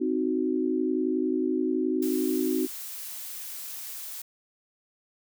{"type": "chord", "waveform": "sine", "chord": "C diminished", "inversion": "none", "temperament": "equal with one note detuned", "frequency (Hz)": [259.7, 311.1, 370], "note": ["C4", "Eb4", "Gb4"], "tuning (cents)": [-13, 0, 0], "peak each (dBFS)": -28, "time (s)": [0, 2.67], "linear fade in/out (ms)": 20}
{"type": "noise", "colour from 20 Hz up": "blue", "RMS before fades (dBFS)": -38, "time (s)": [2.02, 4.22], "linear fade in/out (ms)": 5}
{"effects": []}